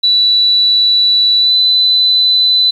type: tone with pitch glide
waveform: sine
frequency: 3951 to 4004 Hz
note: B7 to B7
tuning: 0 to +23 cents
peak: -7 dBFS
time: 0.03-2.71 s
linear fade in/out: 10 ms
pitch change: +23 cents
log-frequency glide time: 1.39-1.54 s
effects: 7-bit